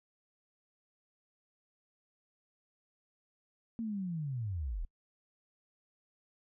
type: linear sweep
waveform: sine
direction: down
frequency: 233.1 to 32.94 Hz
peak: -34 dBFS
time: 3.79-4.85 s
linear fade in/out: 0 ms
effects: noise-tail reverb RT60 0.1 s tail -26 dB re dry